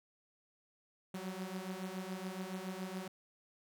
sawtooth beating tone pair, 183.2 / 190.3 Hz, F#3 / F#3, -17 / +49 cents, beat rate 7.1 Hz, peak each -40 / -39 dBFS, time 1.14-3.08 s, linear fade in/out 5 ms, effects none

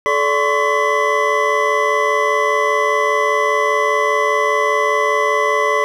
triangle tone cluster, 432.2 / 580 / 1035 / 1120 / 2002 Hz, A4 / D5 / C6 / C#6 / B6, -31 / -22 / -19 / +18 / +23 cents, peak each -18 dBFS, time 0.06-5.84 s, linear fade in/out 0 ms, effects none

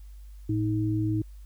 sine tone pair together, 111.03 / 315.4 Hz, A2 / D#4, +16 / +24 cents, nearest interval octave + tritone, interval 1808 cents, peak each -26 / -27 dBFS, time 0.49-1.22 s, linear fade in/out 5 ms, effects added 50 Hz sine -42 dBFS peak until 1.45 s + white hiss -65 dBFS RMS until 1.45 s

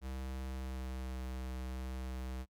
square tone with pitch glide, 65.41 to 64.21 Hz, C2 to C2, 0 to -32 cents, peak -40 dBFS, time 0.01-2.46 s, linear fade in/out 50 ms, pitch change -32 cents, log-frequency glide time 0.47-1.02 s, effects noise-tail reverb RT60 0.1 s tail -25 dB re dry

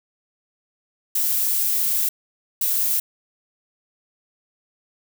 violet noise bursts at uneven times, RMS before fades -21 dBFS, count 2, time 1.15-2.09 / 2.61-3 s, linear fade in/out 5 ms, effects none

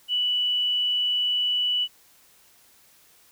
sine tone, 2960 Hz, F#7, in tune, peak -21 dBFS, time 0.08-1.88 s, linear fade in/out 50 ms, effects white hiss -57 dBFS RMS until 3.31 s

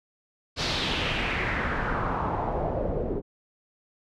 pink noise with low-pass filter sweep, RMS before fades -28 dBFS, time 0.56-3.22 s, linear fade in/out 50 ms, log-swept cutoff 4700 to 420 Hz, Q 2.9, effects none

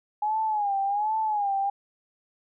sine tone with vibrato, 830.6 Hz, G#5, in tune, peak -23 dBFS, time 0.22-1.7 s, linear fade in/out 5 ms, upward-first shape sine, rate 1.3 Hz, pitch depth 100 cents each way, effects none

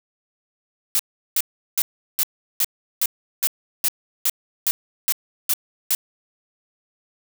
blue noise bursts, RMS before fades -19 dBFS, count 13, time 0.95-5.949 s, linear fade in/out 0 ms, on 43 ms, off 370 ms, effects none

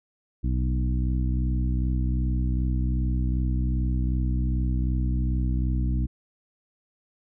harmonic tone with a mistuned harmonic, 62.6 Hz, B1, 24 cents sharp, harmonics 1 / 2 / 3 / 4 / 5, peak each -23 / -29 / -33 / -35 / -37 dBFS, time 0.43-6.07 s, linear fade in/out 20 ms, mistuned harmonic 1, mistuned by -38 cents, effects none

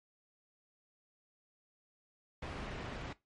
pink low-pass noise, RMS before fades -43 dBFS, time 2.42-3.13 s, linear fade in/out 5 ms, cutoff 2700 Hz, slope 12 dB/octave, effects noise-tail reverb RT60 0.2 s tail -18 dB re dry + MP3 48 kbps

